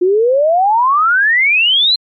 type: exponential sweep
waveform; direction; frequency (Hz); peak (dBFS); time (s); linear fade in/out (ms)
sine; up; 349.2 to 4186; -8; 0.01-1.96; 10
effects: MP3 64 kbps